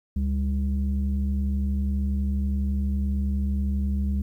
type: tone pair together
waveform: sine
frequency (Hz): 70.9 / 200.5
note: C#2 / G3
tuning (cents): +40 / +39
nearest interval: octave + tritone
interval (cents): 1799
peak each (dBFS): -22 / -27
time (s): 0.16-4.22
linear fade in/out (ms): 5
effects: tanh soft clip ceiling -17 dBFS + 10-bit